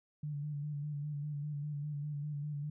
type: tone with vibrato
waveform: sine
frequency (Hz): 146.83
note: D3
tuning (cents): 0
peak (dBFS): -36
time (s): 0.23-2.7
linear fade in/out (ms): 5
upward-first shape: square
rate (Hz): 5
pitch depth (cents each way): 33
effects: none